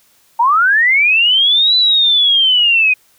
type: linear two-way sweep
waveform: sine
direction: up then down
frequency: 888 to 4009 to 2476 Hz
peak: -8 dBFS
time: 0.39-2.94 s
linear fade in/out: 10 ms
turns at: 1.76 s
effects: white hiss -53 dBFS RMS until 3.18 s